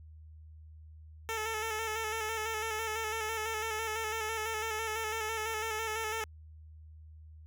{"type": "tone with vibrato", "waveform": "10% pulse", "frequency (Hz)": 440, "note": "A4", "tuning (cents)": 0, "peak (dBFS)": -25, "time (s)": [1.29, 6.24], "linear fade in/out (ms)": 0, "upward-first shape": "square", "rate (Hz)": 6, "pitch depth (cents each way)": 34, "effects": ["added 78 Hz sine -49 dBFS peak until 7.46 s"]}